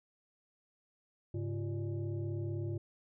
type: tone with frequency modulation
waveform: sine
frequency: 103.1 Hz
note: G#2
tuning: 12 cents flat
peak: -34 dBFS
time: 1.34-2.78 s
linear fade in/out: 5 ms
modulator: 242 Hz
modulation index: 1
effects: none